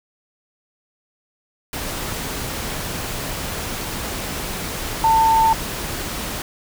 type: tone in noise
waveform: sine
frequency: 895 Hz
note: A5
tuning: 29 cents sharp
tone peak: -12 dBFS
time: 5.04-5.53 s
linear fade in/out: 2 ms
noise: pink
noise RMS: -27 dBFS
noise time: 1.73-6.42 s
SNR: +12 dB
effects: none